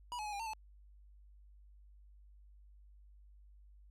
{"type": "tone with pitch steps", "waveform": "square", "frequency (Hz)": [971, 850, 838, 805, 905, 869], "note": ["B5", "G#5", "G#5", "G5", "A5", "A5"], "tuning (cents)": [-30, 40, 15, 46, 48, -22], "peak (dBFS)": -40, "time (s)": [0.12, 0.534], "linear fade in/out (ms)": 0, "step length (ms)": 69, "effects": ["added 50 Hz sine -57 dBFS peak until 3.9 s", "low-pass 10000 Hz 12 dB/octave"]}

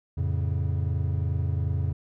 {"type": "chord", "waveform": "triangle", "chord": "F augmented", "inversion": "none", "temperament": "equal", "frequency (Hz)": [87.31, 110, 138.59], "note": ["F2", "A2", "C#3"], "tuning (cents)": [0, 0, 0], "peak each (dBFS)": [-24, -29, -28], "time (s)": [0.17, 1.93], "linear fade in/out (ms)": 10, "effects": []}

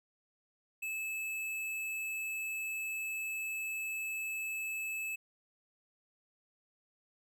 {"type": "tone with tanh clipping", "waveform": "sine", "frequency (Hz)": 2608, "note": "E7", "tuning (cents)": -19, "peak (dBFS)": -37, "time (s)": [0.82, 5.16], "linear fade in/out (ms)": 10, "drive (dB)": 16, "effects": []}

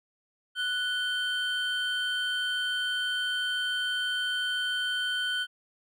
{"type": "tone pair together", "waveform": "triangle", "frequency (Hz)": [1480, 3113], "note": ["F#6", "G7"], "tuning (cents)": [0, -13], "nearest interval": "octave + minor second", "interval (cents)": 1287, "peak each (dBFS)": [-28, -29], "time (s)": [0.55, 5.47], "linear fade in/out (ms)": 50, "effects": []}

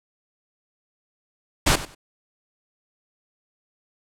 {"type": "noise with echo", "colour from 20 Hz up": "pink", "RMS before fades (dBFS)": -17, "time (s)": [1.66, 1.76], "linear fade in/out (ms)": 10, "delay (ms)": 95, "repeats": 2, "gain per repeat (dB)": -15, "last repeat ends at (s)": 1.95, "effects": ["low-pass 10000 Hz 12 dB/octave"]}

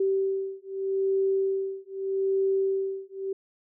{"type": "beating tone pair", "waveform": "sine", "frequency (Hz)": [386.8, 387.61], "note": ["G4", "G4"], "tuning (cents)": [-23, -19], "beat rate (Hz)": 0.81, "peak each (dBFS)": -27, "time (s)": [0, 3.33], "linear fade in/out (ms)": 5, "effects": []}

